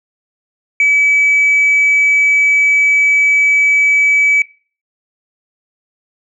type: tone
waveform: sine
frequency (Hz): 2290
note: D7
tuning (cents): -44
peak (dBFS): -6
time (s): 0.8-4.42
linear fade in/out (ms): 2
effects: noise-tail reverb RT60 0.4 s tail -22 dB re dry + tanh soft clip ceiling -5 dBFS